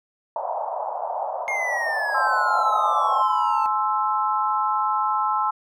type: band-pass noise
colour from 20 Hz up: white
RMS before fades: -28 dBFS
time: 0.36-3.22 s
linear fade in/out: 2 ms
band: 600 to 920 Hz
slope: 48 dB/octave
type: exponential sweep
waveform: triangle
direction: down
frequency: 2154 to 880 Hz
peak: -22 dBFS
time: 1.48-3.66 s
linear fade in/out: 0 ms
type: chord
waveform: sine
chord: Ab augmented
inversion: none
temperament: equal with one note detuned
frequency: 849.5 / 1046.5 / 1318.5 Hz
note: Ab5 / C6 / E6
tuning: +39 / 0 / 0 cents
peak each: -24 dBFS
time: 2.14-5.51 s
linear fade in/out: 10 ms
effects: none